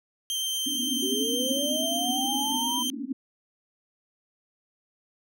sawtooth tone with vibrato, 3136 Hz, G7, in tune, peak -24 dBFS, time 0.3-2.9 s, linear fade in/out 0 ms, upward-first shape sine, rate 8.6 Hz, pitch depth 9 cents each way
white band-pass noise, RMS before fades -33 dBFS, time 0.66-3.13 s, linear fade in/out 2 ms, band 240 to 290 Hz, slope 96 dB/octave
sine linear sweep, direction up, 365.9 to 987.8 Hz, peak -30 dBFS, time 1.02-2.83 s, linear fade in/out 10 ms
effects none

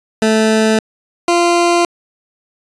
20% pulse tone pair in turn, 219.2 / 345.5 Hz, A3 / F4, -6 / -19 cents, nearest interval minor sixth, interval 787 cents, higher second, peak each -5 dBFS, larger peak neither, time 0.22-0.79 / 1.28-1.85 s, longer neither, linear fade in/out 2 ms, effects resampled to 22050 Hz

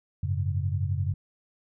sine chord, F# suspended second, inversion none, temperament just, 92.5 / 104.06 / 138.75 Hz, F#2 / G#2 / C#3, 0 / +4 / +2 cents, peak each -27 / -31 / -31 dBFS, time 0.23-1.14 s, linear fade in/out 5 ms, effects none

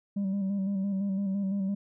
sine tone with vibrato, 196 Hz, G3, in tune, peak -24 dBFS, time 0.16-1.75 s, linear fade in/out 10 ms, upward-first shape square, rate 5.9 Hz, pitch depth 38 cents each way, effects tanh soft clip ceiling -26 dBFS

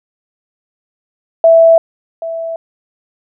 sine tone with echo, 659.3 Hz, E5, in tune, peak -3 dBFS, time 1.44-1.78 s, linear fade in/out 2 ms, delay 780 ms, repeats 1, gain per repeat -15 dB, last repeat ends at 2.56 s, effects none

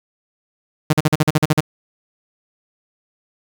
sawtooth tone bursts, 153.5 Hz, D#3, 23 cents flat, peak -7 dBFS, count 10, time 0.9-1.606 s, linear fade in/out 5 ms, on 31 ms, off 44 ms, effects 8-bit

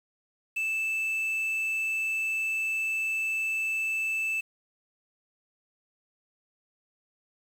triangle tone with quantisation, 2637 Hz, E7, in tune, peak -25 dBFS, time 0.56-4.41 s, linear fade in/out 10 ms, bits 8, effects none

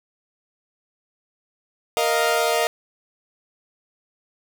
sawtooth chord, Bb suspended fourth, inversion none, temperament equal, 466.2 / 622.3 / 698.5 Hz, Bb4 / Eb5 / F5, 0 / 0 / 0 cents, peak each -19 dBFS, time 1.97-2.67 s, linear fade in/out 0 ms, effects none

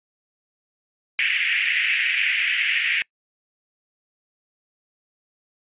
white band-pass noise, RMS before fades -22 dBFS, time 1.19-3.02 s, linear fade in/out 0 ms, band 1800 to 2800 Hz, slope 48 dB/octave, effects noise-tail reverb RT60 0.1 s tail -25 dB re dry + resampled to 8000 Hz

